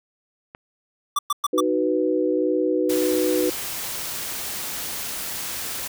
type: click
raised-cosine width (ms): 0.5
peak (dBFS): -23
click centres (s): 0.549
type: tone bursts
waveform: square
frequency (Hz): 1165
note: D6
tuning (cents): -14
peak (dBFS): -19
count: 4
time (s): 1.16-1.606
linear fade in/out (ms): 5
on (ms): 29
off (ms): 110
type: chord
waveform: sine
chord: B major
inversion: first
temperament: just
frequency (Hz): 308.7 / 370.4 / 493.9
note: D#4 / F#4 / B4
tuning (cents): -14 / +2 / 0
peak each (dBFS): -23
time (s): 1.53-3.5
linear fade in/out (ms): 5
type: noise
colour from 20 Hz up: white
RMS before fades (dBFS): -30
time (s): 2.89-5.88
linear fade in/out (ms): 10
effects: none